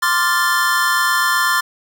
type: chord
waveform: square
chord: D minor seventh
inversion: third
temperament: equal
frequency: 1046.5 / 1174.7 / 1396.9 / 1760 Hz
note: C6 / D6 / F6 / A6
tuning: 0 / 0 / 0 / 0 cents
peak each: -20 / -23 / -21 / -19 dBFS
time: 0.02-1.61 s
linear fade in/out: 10 ms
effects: none